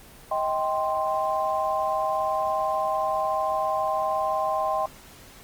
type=chord; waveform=sine; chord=C minor; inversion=first; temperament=equal with one note detuned; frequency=630.2 / 784 / 1046.5 Hz; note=Eb5 / G5 / C6; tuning=+22 / 0 / 0 cents; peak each=-27 dBFS; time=0.31-4.86 s; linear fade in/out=5 ms; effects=pink hiss -48 dBFS RMS until 5.43 s + Opus 24 kbps